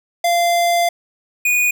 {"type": "tone pair in turn", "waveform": "square", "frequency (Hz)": [691, 2462], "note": ["F5", "D#7"], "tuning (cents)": [-19, -19], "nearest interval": "octave + minor seventh", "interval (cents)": 2200, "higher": "second", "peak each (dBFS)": -14, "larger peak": "neither", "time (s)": [[0.24, 0.89], [1.45, 1.71]], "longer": "first", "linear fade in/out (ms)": 5, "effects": []}